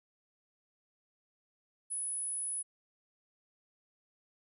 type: tone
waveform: sine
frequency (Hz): 10140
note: D#9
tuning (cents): +32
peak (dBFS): -34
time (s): 1.9-2.63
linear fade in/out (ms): 20
effects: none